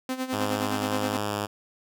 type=tone with tremolo; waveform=sawtooth; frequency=258.6 Hz; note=C4; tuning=20 cents flat; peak=-22 dBFS; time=0.09-1.17 s; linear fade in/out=2 ms; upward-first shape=sine; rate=9.6 Hz; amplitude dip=75%
type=tone with pitch glide; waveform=5% pulse; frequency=103.83 to 103.17 Hz; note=G#2 to G#2; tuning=0 to -11 cents; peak=-16 dBFS; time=0.32-1.47 s; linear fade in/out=20 ms; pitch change=-11 cents; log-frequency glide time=1.29-1.34 s
effects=none